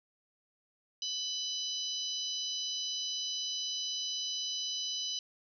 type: harmonic tone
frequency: 996 Hz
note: B5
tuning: 14 cents sharp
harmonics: 3 / 4 / 5 / 6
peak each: -38 / -39 / -40 / -41 dBFS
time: 1.02-5.19 s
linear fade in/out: 2 ms
effects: none